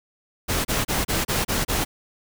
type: noise bursts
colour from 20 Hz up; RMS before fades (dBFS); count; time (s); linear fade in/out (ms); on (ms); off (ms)
pink; -23; 7; 0.48-1.85; 20; 170; 30
effects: none